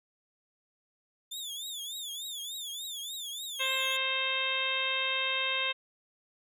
sawtooth tone with vibrato, 3520 Hz, A7, in tune, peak -34 dBFS, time 1.31-3.97 s, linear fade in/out 10 ms, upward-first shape triangle, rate 3.4 Hz, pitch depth 160 cents each way
harmonic tone, 528 Hz, C5, 16 cents sharp, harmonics 1 / 2 / 3 / 4 / 5 / 6 / 7, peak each -40 / -38 / -39 / -36 / -33 / -35 / -35 dBFS, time 3.59-5.73 s, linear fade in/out 20 ms
effects none

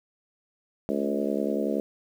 harmonic tone with a mistuned harmonic, 70.5 Hz, C#2, 30 cents sharp, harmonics 3 / 4 / 5 / 6 / 7 / 8 / 9, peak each -30 / -31 / -32 / -33 / -33 / -34 / -35 dBFS, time 0.89-1.8 s, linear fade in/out 0 ms, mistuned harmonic 3, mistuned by +17 cents, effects 9-bit

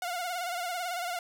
sawtooth tone with vibrato, 710 Hz, F5, 28 cents sharp, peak -28 dBFS, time 0.02-1.19 s, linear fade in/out 2 ms, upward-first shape sine, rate 18 Hz, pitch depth 67 cents each way, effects none

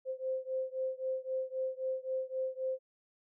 sine beating tone pair, 520 / 523.8 Hz, C5 / C5, -11 / +2 cents, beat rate 3.8 Hz, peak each -36 / -37 dBFS, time 0.05-2.79 s, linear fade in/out 50 ms, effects none

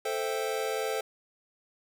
square chord, A minor seventh, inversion none, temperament equal, 440 / 523.3 / 659.3 / 784 Hz, A4 / C5 / E5 / G5, 0 / 0 / 0 / 0 cents, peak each -33 / -35 / -39 / -38 dBFS, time 0.05-1.01 s, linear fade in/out 5 ms, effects none

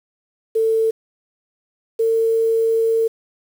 sine tone pair in turn, 446.4 / 451.8 Hz, A4 / A4, +25 / +46 cents, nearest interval unison, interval 21 cents, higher second, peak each -14 dBFS, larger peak neither, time 0.55-0.91 / 1.99-3.08 s, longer second, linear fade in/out 10 ms, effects 7-bit

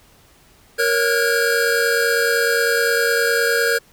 square tone cluster, 466.1 / 556 / 1448 / 1632 Hz, A#4 / C#5 / F#6 / G#6, 0 / +5 / -38 / -31 cents, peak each -20 / -26 / -23 / -21 dBFS, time 0.78-3.79 s, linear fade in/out 20 ms, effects pink hiss -52 dBFS RMS until 3.92 s

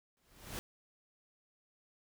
pink noise with exponential growth, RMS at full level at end -39 dBFS, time 0.17-0.59 s, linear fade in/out 0 ms, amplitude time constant 90 ms, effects none

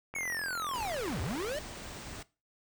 click train, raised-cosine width 0.5 ms, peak -27 dBFS, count 61, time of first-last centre 0.14-1.516 s, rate 43.6 Hz
square linear two-way sweep, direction down then up, 2243 to 67.2 to 629 Hz, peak -34 dBFS, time 0.15-1.59 s, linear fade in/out 5 ms, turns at 1.21 s
pink band-stop noise, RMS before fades -44 dBFS, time 0.74-2.23 s, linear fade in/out 5 ms, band 9600 to 15000 Hz, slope 96 dB/octave
effects noise-tail reverb RT60 0.3 s tail -20 dB re dry

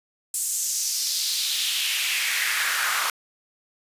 pink noise with high-pass filter sweep, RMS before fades -25 dBFS, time 0.34-3.1 s, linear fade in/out 2 ms, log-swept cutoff 8300 to 1200 Hz, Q 2.6, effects resampled to 32000 Hz

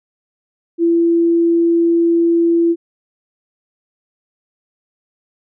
sine tone, 337.1 Hz, E4, 39 cents sharp, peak -10 dBFS, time 0.78-2.76 s, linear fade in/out 50 ms, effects none

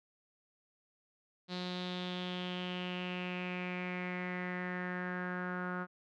sawtooth tone with low-pass filter sweep, 180.5 Hz, F#3, 43 cents flat, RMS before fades -39 dBFS, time 1.48-5.87 s, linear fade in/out 50 ms, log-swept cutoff 4100 to 1400 Hz, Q 5.5, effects none

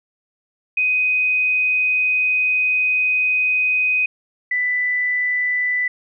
sine tone pair in turn, 2504 / 1987.4 Hz, D#7 / B6, +10 / +10 cents, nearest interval major third, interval 400 cents, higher first, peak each -15 / -17 dBFS, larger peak first, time 0.77-4.06 / 4.51-5.88 s, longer first, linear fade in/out 5 ms, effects none

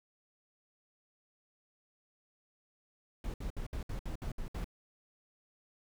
brown noise bursts, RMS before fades -38 dBFS, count 9, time 3.24-4.644 s, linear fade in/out 2 ms, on 100 ms, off 63 ms, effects none

